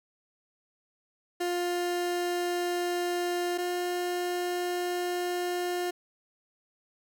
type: tone pair in turn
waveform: 30% pulse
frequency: 352.3 / 355.4 Hz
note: F4 / F4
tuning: +15 / +30 cents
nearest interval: unison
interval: 15 cents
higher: second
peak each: -25 / -26 dBFS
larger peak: first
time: 1.4-3.58 / 3.58-5.91 s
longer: second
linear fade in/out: 10 ms
effects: none